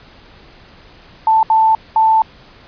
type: tone bursts at uneven times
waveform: sine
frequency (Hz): 884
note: A5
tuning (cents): +8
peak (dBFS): -8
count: 3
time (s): 1.27-1.43 / 1.5-1.75 / 1.96-2.22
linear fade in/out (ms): 2
effects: pink hiss -43 dBFS RMS until 2.67 s + resampled to 11025 Hz